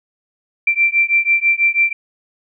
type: beating tone pair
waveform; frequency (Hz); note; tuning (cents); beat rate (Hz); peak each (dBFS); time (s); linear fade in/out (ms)
sine; 2349 / 2355.1; D7 / D7; 0 / +4; 6.1; -15; 0.67-1.93; 5
effects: none